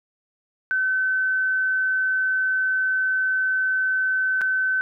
sine tone with dropouts, 1525 Hz, G6, 48 cents flat, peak -19 dBFS, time 0.71-4.81 s, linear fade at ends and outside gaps 0 ms, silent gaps 4.411-4.416 s, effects none

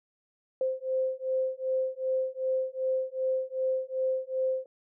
sine beating tone pair, 520 / 522.6 Hz, C5 / C5, -11 / -2 cents, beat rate 2.6 Hz, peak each -30 dBFS, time 0.61-4.66 s, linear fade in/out 2 ms, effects none

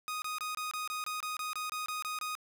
sawtooth tone bursts, 1244.5 Hz, D#6, in tune, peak -31 dBFS, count 14, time 0.08-2.352 s, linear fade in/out 0 ms, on 140 ms, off 24 ms, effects none

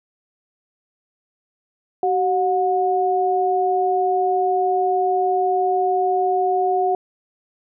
sine tone pair together, 379.5 / 725.8 Hz, F#4 / F#5, +44 / -34 cents, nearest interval major seventh, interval 1122 cents, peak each -20 / -18 dBFS, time 2.03-6.95 s, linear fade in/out 2 ms, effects none

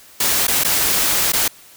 white noise with dropouts, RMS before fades -17 dBFS, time 0.2-1.48 s, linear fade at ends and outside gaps 5 ms, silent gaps 0.47-0.48 / 0.637-0.646 / 1.321-1.333 s, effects white hiss -45 dBFS RMS until 1.76 s

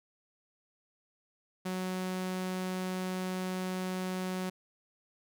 sawtooth tone, 185 Hz, F#3, in tune, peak -29 dBFS, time 1.65-4.5 s, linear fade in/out 10 ms, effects none

